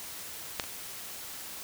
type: clicks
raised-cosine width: 0.2 ms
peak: -11 / -23 dBFS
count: 2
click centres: 0.598 / 0.639 s
effects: white hiss -42 dBFS RMS until 1.63 s